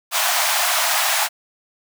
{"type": "high-pass noise", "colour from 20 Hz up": "pink", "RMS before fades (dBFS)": -19, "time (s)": [0.11, 1.29], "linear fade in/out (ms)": 50, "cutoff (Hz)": 630, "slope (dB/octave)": 96, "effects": []}